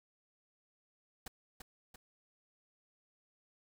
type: noise with echo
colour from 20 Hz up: pink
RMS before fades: -44 dBFS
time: 1.26-1.28 s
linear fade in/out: 5 ms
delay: 340 ms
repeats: 2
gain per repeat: -5 dB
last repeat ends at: 1.96 s
effects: none